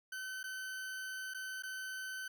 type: tone with dropouts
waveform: 40% pulse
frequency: 1525 Hz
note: G6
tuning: 48 cents flat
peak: -40 dBFS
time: 0.12-2.28 s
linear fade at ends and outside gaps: 5 ms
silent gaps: 0.431-0.439 / 1.338-1.345 / 1.624-1.634 s
effects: none